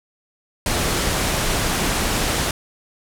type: low-pass noise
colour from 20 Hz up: pink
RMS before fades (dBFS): -21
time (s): 0.66-2.51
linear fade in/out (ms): 2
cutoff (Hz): 12000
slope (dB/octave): 24
effects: none